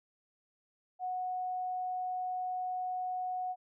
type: tone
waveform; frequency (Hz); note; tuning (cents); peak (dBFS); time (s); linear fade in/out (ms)
sine; 735; F#5; -12; -33; 0.99-3.56; 50
effects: none